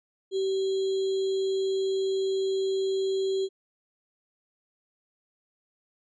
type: tone with sample-and-hold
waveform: sine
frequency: 384.7 Hz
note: G4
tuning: 33 cents flat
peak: -24 dBFS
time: 0.31-3.49 s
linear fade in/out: 50 ms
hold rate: 3675 Hz
effects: resampled to 16000 Hz